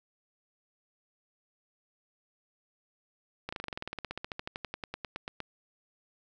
slowing click train, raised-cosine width 0.3 ms, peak -20 dBFS, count 28, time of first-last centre 3.49-5.403 s, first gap 35 ms, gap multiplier 1.05, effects none

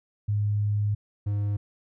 sine / triangle tone pair in turn, 103.83 / 102.46 Hz, G#2 / G#2, 0 / -23 cents, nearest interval unison, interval 23 cents, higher first, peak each -22 / -22 dBFS, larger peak neither, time 0.28-0.95 / 1.26-1.57 s, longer first, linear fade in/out 10 ms, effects none

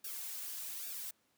blue noise with flanger, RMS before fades -43 dBFS, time 0.04-1.11 s, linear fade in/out 5 ms, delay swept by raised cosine 0.96 to 3.86 ms, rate 1.2 Hz, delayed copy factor -0.7, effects pink hiss -74 dBFS RMS until 1.37 s + high-pass 150 Hz 12 dB/octave

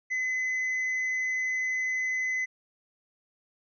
triangle tone, 2028 Hz, B6, 45 cents sharp, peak -25 dBFS, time 0.1-2.46 s, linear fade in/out 20 ms, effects resampled to 16000 Hz

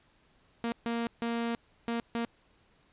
sawtooth tone bursts at uneven times, 233.2 Hz, A#3, 1 cent sharp, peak -26 dBFS, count 5, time 0.64-0.72 / 0.86-1.07 / 1.22-1.55 / 1.88-2 / 2.15-2.25 s, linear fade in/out 0 ms, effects pink hiss -66 dBFS RMS until 2.92 s + resampled to 8000 Hz

